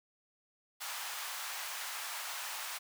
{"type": "high-pass noise", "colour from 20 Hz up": "pink", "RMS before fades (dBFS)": -41, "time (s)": [0.8, 2.79], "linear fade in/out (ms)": 20, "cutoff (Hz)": 840, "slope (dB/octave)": 24, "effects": []}